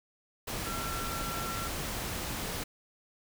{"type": "tone in noise", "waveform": "sine", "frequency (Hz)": 1354, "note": "E6", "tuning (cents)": 46, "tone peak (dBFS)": -38, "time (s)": [0.66, 1.68], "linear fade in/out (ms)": 10, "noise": "pink", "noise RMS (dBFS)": -36, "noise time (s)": [0.47, 2.64], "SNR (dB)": -5, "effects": []}